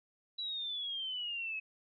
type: exponential sweep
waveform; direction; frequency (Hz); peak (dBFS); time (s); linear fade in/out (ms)
sine; down; 3951 to 2554; -36; 0.38-1.6; 10
effects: none